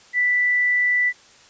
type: tone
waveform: sine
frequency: 1975.5 Hz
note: B6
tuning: in tune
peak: -16 dBFS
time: 0.13-1.13 s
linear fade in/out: 50 ms
effects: white hiss -50 dBFS RMS until 1.49 s + resampled to 16000 Hz